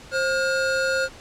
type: tone pair together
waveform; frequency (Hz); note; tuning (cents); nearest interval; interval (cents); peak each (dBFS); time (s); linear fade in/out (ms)
square; 530.4 / 1428; C5 / F6; +23 / +38; octave + perfect fourth; 1715; -24; 0.11-1.09; 50
effects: pink hiss -44 dBFS RMS until 1.2 s + low-pass 7000 Hz 12 dB/octave